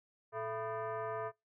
sine tone with frequency modulation, 116.1 Hz, A#2, 7 cents flat, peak -36 dBFS, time 0.32-1.32 s, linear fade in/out 50 ms, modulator 553 Hz, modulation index 2.1, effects noise-tail reverb RT60 0.2 s tail -23 dB re dry

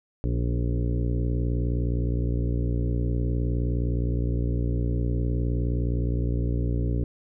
harmonic tone with a mistuned harmonic, 59.5 Hz, A#1, 36 cents sharp, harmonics 1 / 2 / 3 / 4 / 5 / 6 / 7 / 8 / 9, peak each -25 / -27 / -35 / -38 / -34 / -41 / -38 / -44 / -45 dBFS, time 0.24-7.04 s, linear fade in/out 0 ms, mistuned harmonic 5, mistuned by -28 cents, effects none

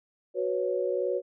sine chord, F# suspended fourth, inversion none, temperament just, 370 / 493.3 / 555 Hz, F#4 / B4 / C#5, 0 / -2 / +2 cents, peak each -30 dBFS, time 0.34-1.22 s, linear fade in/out 50 ms, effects none

